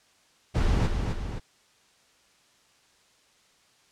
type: noise with echo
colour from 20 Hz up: brown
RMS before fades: -23 dBFS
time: 0.54-0.88 s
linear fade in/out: 20 ms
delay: 260 ms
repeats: 2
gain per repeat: -5 dB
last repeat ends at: 1.4 s
effects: white hiss -62 dBFS RMS until 3.91 s + low-pass 7000 Hz 12 dB/octave